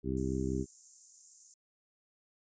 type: harmonic tone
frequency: 65.41 Hz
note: C2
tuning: in tune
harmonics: 1 / 2 / 3 / 4 / 5 / 6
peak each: -38 / -38 / -38 / -38 / -38 / -38 dBFS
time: 0.03-0.66 s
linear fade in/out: 50 ms
type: high-pass noise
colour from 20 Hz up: white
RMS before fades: -48 dBFS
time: 0.17-1.54 s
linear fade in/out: 2 ms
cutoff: 6300 Hz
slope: 48 dB/octave
effects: resampled to 16000 Hz